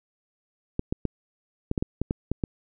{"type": "clicks", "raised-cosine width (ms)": 3, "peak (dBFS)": -12, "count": 10, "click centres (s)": [0.794, 0.925, 1.053, 1.714, 1.778, 1.825, 2.016, 2.109, 2.316, 2.438], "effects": []}